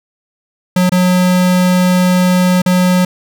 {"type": "tone with dropouts", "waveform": "square", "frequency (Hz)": 181.6, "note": "F#3", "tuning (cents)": -32, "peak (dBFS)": -9, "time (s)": [0.76, 3.05], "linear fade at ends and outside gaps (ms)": 5, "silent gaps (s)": [[0.895, 0.919], [2.619, 2.66]], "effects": []}